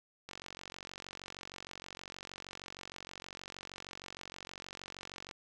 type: click train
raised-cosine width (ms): 0.2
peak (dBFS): -27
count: 234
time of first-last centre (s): 0.29-5.312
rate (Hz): 46.4
effects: none